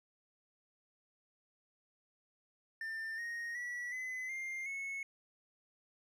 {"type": "tone with pitch steps", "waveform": "triangle", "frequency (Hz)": [1793, 1867, 1944, 2024, 2108, 2195], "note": ["A6", "A#6", "B6", "B6", "C7", "C#7"], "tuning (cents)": [32, 2, -28, 42, 12, -18], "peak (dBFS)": -37, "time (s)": [2.81, 5.03], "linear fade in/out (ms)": 2, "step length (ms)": 370, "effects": []}